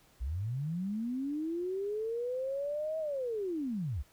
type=linear two-way sweep; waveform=sine; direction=up then down; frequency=54.8 to 643 to 54.8 Hz; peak=-32 dBFS; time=0.2-4.03 s; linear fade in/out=20 ms; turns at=2.99 s; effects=pink hiss -64 dBFS RMS until 4.12 s